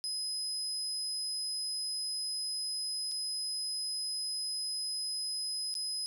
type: tone with dropouts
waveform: 35% pulse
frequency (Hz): 5050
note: D#8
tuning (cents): +25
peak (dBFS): -31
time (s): 0.04-6.06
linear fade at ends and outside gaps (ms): 0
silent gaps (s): 3.114-3.118 / 5.741-5.752
effects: none